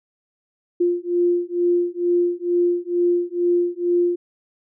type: beating tone pair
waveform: sine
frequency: 349.2 / 351.4 Hz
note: F4 / F4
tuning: 0 / +11 cents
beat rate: 2.2 Hz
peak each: -20 dBFS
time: 0.8-4.16 s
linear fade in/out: 10 ms
effects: none